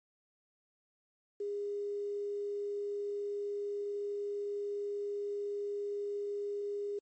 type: tone with quantisation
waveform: sine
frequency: 407.9 Hz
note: G#4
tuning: 31 cents flat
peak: -34 dBFS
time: 1.4-6.99 s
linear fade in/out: 5 ms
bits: 10
effects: MP3 32 kbps